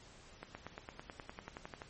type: accelerating click train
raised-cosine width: 0.5 ms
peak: -29 dBFS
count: 15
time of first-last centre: 0.43-1.819 s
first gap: 120 ms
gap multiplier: 0.97
effects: pink hiss -58 dBFS RMS until 1.89 s + MP3 32 kbps